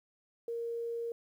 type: tone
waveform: sine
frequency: 466.2 Hz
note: A#4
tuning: in tune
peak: -34 dBFS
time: 0.48-1.12 s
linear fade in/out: 2 ms
effects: 11-bit